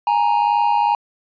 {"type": "tone pair together", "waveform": "triangle", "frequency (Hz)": [830.6, 933], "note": ["G#5", "A#5"], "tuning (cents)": [0, 1], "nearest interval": "major second", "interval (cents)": 201, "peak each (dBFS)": -15, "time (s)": [0.07, 0.95], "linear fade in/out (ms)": 2, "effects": ["resampled to 11025 Hz"]}